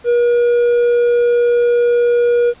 triangle tone, 479.1 Hz, A#4, 47 cents sharp, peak -8 dBFS, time 0.04-2.54 s, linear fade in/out 50 ms, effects pink hiss -45 dBFS RMS until 2.6 s + resampled to 8000 Hz

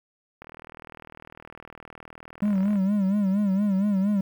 click train, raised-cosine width 0.5 ms, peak -27 dBFS, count 94, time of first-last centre 0.42-2.757 s, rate 39.8 Hz
triangle tone with vibrato, 198.8 Hz, G3, 25 cents sharp, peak -18 dBFS, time 2.42-4.21 s, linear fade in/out 5 ms, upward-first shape sine, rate 4.3 Hz, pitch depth 95 cents each way
effects 9-bit

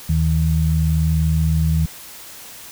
sine tone pair together, 77.78 / 158.55 Hz, D#2 / D#3, 0 / +33 cents, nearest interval octave, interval 1233 cents, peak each -17 dBFS, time 0.09-1.86 s, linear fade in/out 5 ms, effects white hiss -38 dBFS RMS until 2.71 s

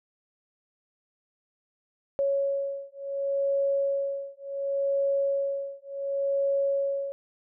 sine beating tone pair, 554.4 / 555.09 Hz, C#5 / C#5, 0 / +2 cents, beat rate 0.69 Hz, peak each -28 dBFS, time 2.19-7.12 s, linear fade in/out 0 ms, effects none

